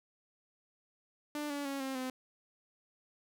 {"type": "tone with pitch steps", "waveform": "sawtooth", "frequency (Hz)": [296.2, 285.9, 276, 266.5, 257.3], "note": ["D4", "D4", "C#4", "C4", "C4"], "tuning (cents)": [15, -46, -7, 32, -29], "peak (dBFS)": -32, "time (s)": [1.35, 2.1], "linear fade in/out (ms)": 2, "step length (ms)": 150, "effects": []}